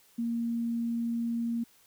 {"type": "tone", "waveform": "sine", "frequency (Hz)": 233.1, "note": "A#3", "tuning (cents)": 0, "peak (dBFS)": -28, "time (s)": [0.18, 1.64], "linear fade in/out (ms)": 10, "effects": ["white hiss -62 dBFS RMS until 1.86 s"]}